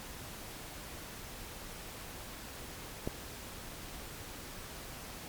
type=click; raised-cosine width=2 ms; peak=-20 dBFS; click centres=3.075 s; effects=pink hiss -46 dBFS RMS until 5.28 s + MP3 96 kbps